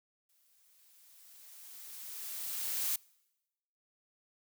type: noise with exponential growth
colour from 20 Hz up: blue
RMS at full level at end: -32 dBFS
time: 0.29-2.96 s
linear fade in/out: 5 ms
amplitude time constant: 580 ms
effects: noise-tail reverb RT60 1.0 s tail -26 dB re dry